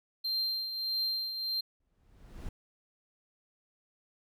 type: tone with tremolo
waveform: triangle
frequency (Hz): 4163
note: C8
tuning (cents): -10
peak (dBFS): -27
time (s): 0.24-1.61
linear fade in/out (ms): 10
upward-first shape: triangle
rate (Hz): 1.6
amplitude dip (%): 60
type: noise with exponential growth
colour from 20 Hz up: brown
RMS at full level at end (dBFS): -39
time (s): 1.8-2.49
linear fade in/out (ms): 5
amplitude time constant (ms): 150
effects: none